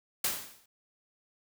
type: noise with exponential decay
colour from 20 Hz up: white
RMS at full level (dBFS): -27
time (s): 0.24-0.66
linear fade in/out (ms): 5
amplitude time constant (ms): 91
effects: none